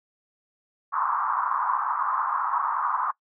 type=band-pass noise; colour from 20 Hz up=white; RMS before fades=-26 dBFS; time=0.92-3.12 s; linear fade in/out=20 ms; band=960 to 1200 Hz; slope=48 dB/octave; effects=noise-tail reverb RT60 0.1 s tail -21 dB re dry